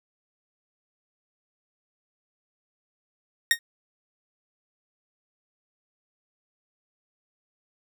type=tone with exponential decay; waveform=sawtooth; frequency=1855 Hz; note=A#6; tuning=9 cents flat; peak=-9 dBFS; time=3.51-3.59 s; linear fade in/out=1 ms; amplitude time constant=16 ms; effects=none